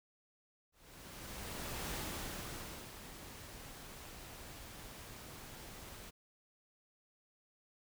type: noise with ADSR envelope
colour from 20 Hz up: pink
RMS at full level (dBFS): -41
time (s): 0.72-6.11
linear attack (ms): 1200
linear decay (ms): 1000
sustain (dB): -10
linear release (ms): 20
effects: none